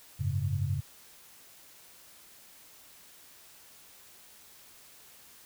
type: chord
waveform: sine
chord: F# suspended second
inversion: none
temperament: equal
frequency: 92.5 / 103.83 / 138.59 Hz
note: F#2 / G#2 / C#3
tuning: 0 / 0 / 0 cents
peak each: -32 dBFS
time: 0.19-0.81 s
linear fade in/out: 20 ms
effects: white hiss -55 dBFS RMS until 5.45 s